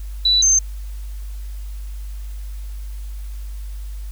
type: tone pair in turn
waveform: sine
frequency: 3958 / 6283 Hz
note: B7 / G8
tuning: +3 / +3 cents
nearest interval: minor sixth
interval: 800 cents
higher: second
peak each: -12 / -11 dBFS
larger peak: second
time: 0.25-0.42 / 0.42-0.59 s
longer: neither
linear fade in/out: 5 ms
effects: added 50 Hz sine -27 dBFS peak until 4.11 s + white hiss -49 dBFS RMS until 4.11 s